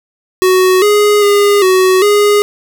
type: tone with pitch steps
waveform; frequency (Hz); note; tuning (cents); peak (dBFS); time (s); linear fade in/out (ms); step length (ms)
square; 371.5 / 415.4 / 407.6 / 373.4 / 412.8; F#4 / G#4 / G#4 / F#4 / G#4; +7 / 0 / -32 / +16 / -10; -7; 0.42-2.42; 0; 400
effects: none